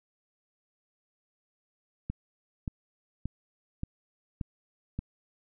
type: click train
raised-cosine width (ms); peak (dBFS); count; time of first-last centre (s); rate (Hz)
5; -20; 6; 2.1-4.99; 1.73
effects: none